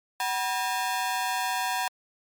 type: ring-modulated tone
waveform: sawtooth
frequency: 860 Hz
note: A5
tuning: 40 cents flat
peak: -19 dBFS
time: 0.2-1.88 s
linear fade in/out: 2 ms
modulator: 107 Hz
effects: MP3 96 kbps